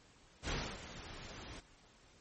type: noise with ADSR envelope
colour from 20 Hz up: pink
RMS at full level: -37 dBFS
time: 0.42-1.61 s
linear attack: 72 ms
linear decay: 280 ms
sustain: -12 dB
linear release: 27 ms
effects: pink hiss -64 dBFS RMS until 2.2 s + MP3 32 kbps